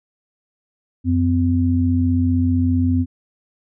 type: tone pair together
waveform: sine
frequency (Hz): 90.3 / 255.4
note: F#2 / C4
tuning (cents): -42 / -42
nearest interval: octave + tritone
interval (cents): 1800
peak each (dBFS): -17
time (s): 1.04-3.06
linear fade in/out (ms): 50
effects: none